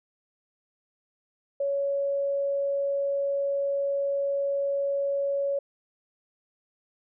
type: tone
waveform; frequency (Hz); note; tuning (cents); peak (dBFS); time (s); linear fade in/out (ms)
sine; 559; C#5; +14; -24; 1.6-5.59; 5
effects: none